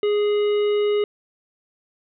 harmonic tone, 415.3 Hz, G#4, in tune, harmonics 1 / 3 / 5 / 7 / 9, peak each -17 / -36 / -37 / -36 / -43 dBFS, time 0.03-1.04 s, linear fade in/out 2 ms, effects none

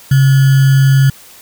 sine tone with sample-and-hold, 135.6 Hz, C#3, 38 cents flat, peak -5 dBFS, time 0.11-1.1 s, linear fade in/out 5 ms, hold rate 1575 Hz, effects white hiss -39 dBFS RMS until 1.41 s

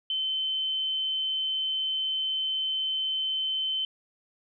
sine tone, 3072 Hz, G7, 36 cents flat, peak -26 dBFS, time 0.1-3.85 s, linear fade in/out 2 ms, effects none

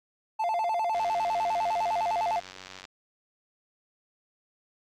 triangle tone with vibrato, 782 Hz, G5, 4 cents flat, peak -23 dBFS, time 0.39-2.4 s, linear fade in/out 10 ms, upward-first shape square, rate 9.9 Hz, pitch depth 200 cents each way
click train, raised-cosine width 0.2 ms, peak -26 dBFS, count 179, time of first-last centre 0.95-2.852 s, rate 93.6 Hz
effects AAC 48 kbps

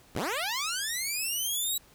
10% pulse linear sweep, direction up, 55 to 3905 Hz, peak -21 dBFS, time 0.15-1.78 s, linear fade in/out 5 ms, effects pink hiss -58 dBFS RMS until 1.94 s

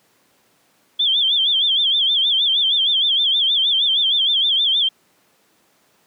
sine tone with vibrato, 3342 Hz, G#7, 10 cents sharp, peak -14 dBFS, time 0.99-4.89 s, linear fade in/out 10 ms, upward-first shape sine, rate 6.4 Hz, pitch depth 130 cents each way, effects pink hiss -59 dBFS RMS until 6.06 s + high-pass 200 Hz 12 dB/octave

